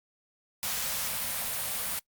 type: band-stop noise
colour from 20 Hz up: white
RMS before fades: -32 dBFS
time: 0.63-1.99 s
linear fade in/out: 0 ms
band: 260 to 460 Hz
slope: 96 dB/octave
effects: noise-tail reverb RT60 0.1 s tail -24 dB re dry + Opus 48 kbps